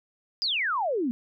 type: exponential sweep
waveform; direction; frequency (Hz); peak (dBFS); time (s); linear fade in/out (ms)
sine; down; 5100 to 224.7; -24; 0.42-1.11; 0
effects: none